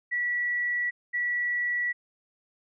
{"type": "tone pair in turn", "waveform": "sine", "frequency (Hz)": [1944, 1944], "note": ["B6", "B6"], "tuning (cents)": [-28, -28], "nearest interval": "unison", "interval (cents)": 0, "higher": "neither", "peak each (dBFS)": -25, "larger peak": "neither", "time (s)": [[0.11, 0.91], [1.13, 1.93]], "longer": "neither", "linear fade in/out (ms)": 20, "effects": []}